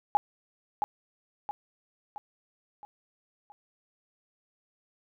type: tone with echo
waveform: sine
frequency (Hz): 830.6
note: G#5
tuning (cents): 0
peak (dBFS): -18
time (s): 0.15-0.17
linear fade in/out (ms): 0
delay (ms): 670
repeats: 5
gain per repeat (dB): -6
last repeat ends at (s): 3.52
effects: none